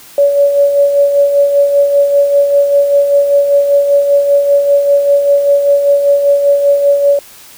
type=tone with tremolo; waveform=sine; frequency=567 Hz; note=C#5; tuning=39 cents sharp; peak=-4 dBFS; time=0.18-7.19 s; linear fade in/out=2 ms; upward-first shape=sine; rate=5.1 Hz; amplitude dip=50%; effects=white hiss -37 dBFS RMS until 7.57 s

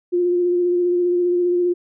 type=tone with vibrato; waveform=sine; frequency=353.5 Hz; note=F4; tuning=21 cents sharp; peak=-15 dBFS; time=0.12-1.74 s; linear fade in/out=20 ms; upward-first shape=sine; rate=15 Hz; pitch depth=20 cents each way; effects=none

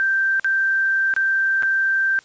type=tone with dropouts; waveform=sine; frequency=1568 Hz; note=G6; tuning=in tune; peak=-16 dBFS; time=0-2.19 s; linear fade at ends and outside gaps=0 ms; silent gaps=0.397-0.445 / 1.139-1.164 / 1.624-1.632 s; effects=white hiss -51 dBFS RMS until 2.24 s + resampled to 16000 Hz

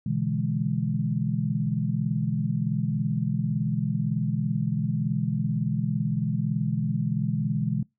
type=chord; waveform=sine; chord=E dominant seventh; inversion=second; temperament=equal; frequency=123.47 / 146.83 / 164.81 / 207.7 Hz; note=B2 / D3 / E3 / G#3; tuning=0 / 0 / 0 / 0 cents; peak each=-29 dBFS; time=0.06-7.83 s; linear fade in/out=5 ms; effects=noise-tail reverb RT60 0.2 s tail -24 dB re dry

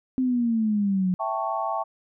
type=exponential sweep; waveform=sine; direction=down; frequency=261.6 to 180 Hz; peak=-20 dBFS; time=0.18-1.14 s; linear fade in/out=0 ms
type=chord; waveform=sine; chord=A dominant seventh; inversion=second; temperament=equal with one note detuned; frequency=659.3 / 784 / 884.6 / 1108.7 Hz; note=E5 / G5 / A5 / C#6; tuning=0 / 0 / +9 / 0 cents; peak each=-30 dBFS; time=1.19-1.84 s; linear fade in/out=20 ms
effects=none

